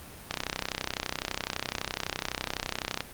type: click train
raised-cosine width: 0.2 ms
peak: -11 dBFS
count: 87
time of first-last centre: 0.31-3.006 s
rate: 31.9 Hz
effects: pink hiss -46 dBFS RMS until 3.13 s + Opus 32 kbps